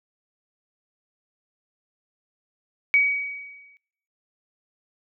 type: tone with exponential decay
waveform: sine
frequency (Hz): 2263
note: C#7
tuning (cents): +35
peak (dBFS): -13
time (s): 2.94-3.77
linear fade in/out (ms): 0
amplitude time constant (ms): 180
effects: noise-tail reverb RT60 0.8 s tail -23 dB re dry